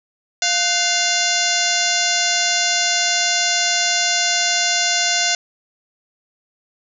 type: harmonic tone with a mistuned harmonic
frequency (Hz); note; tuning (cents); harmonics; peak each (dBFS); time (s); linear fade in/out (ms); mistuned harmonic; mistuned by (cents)
698.5; F5; 0; 1 / 2 / 3 / 4 / 5 / 6 / 7 / 8 / 9 / 10; -25 / -25 / -25 / -25 / -25 / -25 / -25 / -25 / -25 / -25; 0.42-5.35; 2; 2; +130
effects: none